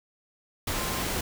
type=tone in noise; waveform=sine; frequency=1046.5 Hz; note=C6; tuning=in tune; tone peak=-38 dBFS; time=0.74-1.03 s; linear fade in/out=5 ms; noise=pink; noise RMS=-30 dBFS; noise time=0.67-1.21 s; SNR=-11 dB; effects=none